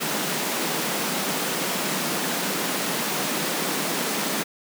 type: high-pass noise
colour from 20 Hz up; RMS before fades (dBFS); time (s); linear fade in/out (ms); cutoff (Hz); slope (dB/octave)
pink; -26; 0-4.44; 20; 160; 48
effects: none